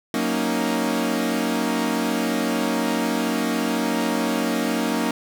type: chord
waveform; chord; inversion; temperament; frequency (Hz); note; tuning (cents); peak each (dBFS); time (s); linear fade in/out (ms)
sawtooth; D# minor seventh; first; equal; 185 / 233.1 / 277.2 / 311.1; F#3 / A#3 / C#4 / D#4; 0 / 0 / 0 / 0; -26 / -20 / -23 / -23; 0.14-5.11; 2
effects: none